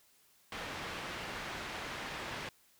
white low-pass noise, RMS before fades -42 dBFS, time 0.52-2.49 s, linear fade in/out 2 ms, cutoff 2400 Hz, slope 12 dB/octave, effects white hiss -67 dBFS RMS until 2.79 s

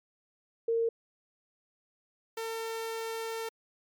sine / sawtooth tone pair in turn, 459 / 451.6 Hz, A#4 / A4, -27 / +45 cents, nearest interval unison, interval 28 cents, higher first, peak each -25 / -30 dBFS, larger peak first, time 0.68-0.89 / 2.37-3.49 s, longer second, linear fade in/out 5 ms, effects MP3 96 kbps

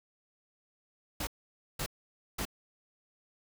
pink noise bursts, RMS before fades -35 dBFS, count 3, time 1.2-2.453 s, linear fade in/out 5 ms, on 71 ms, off 520 ms, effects none

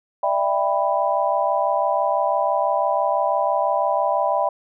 sine chord, E minor seventh, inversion third, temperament just, 593.3 / 659.3 / 791.1 / 988.9 Hz, D5 / E5 / G5 / B5, +18 / 0 / +16 / +2 cents, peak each -23 dBFS, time 0.23-4.49 s, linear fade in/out 5 ms, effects none

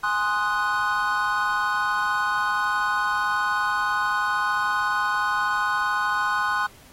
triangle chord, Ab dominant seventh, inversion none, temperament equal, 830.6 / 1046.5 / 1244.5 / 1480 Hz, Ab5 / C6 / Eb6 / Gb6, 0 / 0 / 0 / 0 cents, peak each -28 / -24 / -26 / -23 dBFS, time 0.03-6.67 s, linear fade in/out 10 ms, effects pink hiss -51 dBFS RMS until 6.92 s + AAC 48 kbps

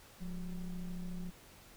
triangle ring-modulated tone, 97 Hz, G2, 18 cents flat, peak -33 dBFS, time 0.2-1.31 s, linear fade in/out 20 ms, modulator 80.1 Hz, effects pink hiss -58 dBFS RMS until 1.76 s

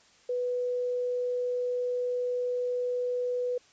sine tone, 493.9 Hz, B4, in tune, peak -27 dBFS, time 0.29-3.58 s, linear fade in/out 5 ms, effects white hiss -60 dBFS RMS until 3.72 s + resampled to 16000 Hz

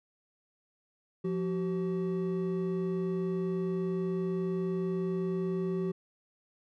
triangle tone pair together, 175.3 / 379.7 Hz, F3 / F#4, +7 / +45 cents, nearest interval octave + minor second, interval 1338 cents, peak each -30 / -30 dBFS, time 1.24-5.92 s, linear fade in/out 10 ms, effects none

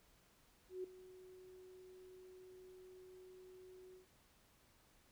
sine tone with ADSR envelope, 370 Hz, F#4, in tune, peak -40 dBFS, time 0.69-4.07 s, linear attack 150 ms, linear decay 6 ms, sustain -16 dB, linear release 120 ms, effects pink hiss -71 dBFS RMS until 5.11 s

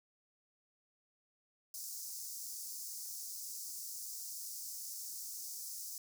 pink high-pass noise, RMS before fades -45 dBFS, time 1.74-5.98 s, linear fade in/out 2 ms, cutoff 5100 Hz, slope 48 dB/octave, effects none

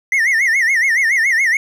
triangle tone with vibrato, 1975.5 Hz, B6, in tune, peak -10 dBFS, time 0.12-1.57 s, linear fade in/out 2 ms, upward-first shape sine, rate 7.1 Hz, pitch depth 180 cents each way, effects none

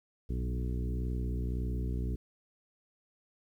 harmonic tone with a mistuned harmonic, 61.74 Hz, B1, in tune, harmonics 1 / 2 / 3 / 4 / 5 / 6 / 7, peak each -32 / -38 / -42 / -44 / -46 / -48 / -49 dBFS, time 0.29-2.16 s, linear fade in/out 10 ms, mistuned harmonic 2, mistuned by -34 cents, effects 11-bit

